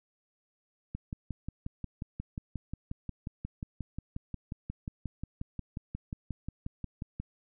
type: click train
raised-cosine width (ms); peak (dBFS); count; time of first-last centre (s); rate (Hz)
5; -24; 36; 0.95-7.2; 5.6
effects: none